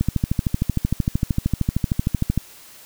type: click train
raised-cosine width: 5 ms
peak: -6 dBFS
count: 32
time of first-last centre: 0.01-2.376 s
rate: 13.1 Hz
effects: white hiss -45 dBFS RMS until 2.85 s